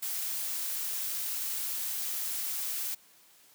blue noise, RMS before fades -34 dBFS, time 0.02-2.95 s, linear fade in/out 10 ms, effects white hiss -60 dBFS RMS until 3.54 s + high-pass 100 Hz 12 dB/octave

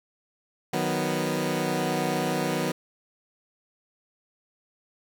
15% pulse chord, B major, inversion first, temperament equal, 155.56 / 185 / 246.9 Hz, D#3 / F#3 / B3, 0 / 0 / 0 cents, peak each -23 dBFS, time 0.73-2.72 s, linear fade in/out 5 ms, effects none

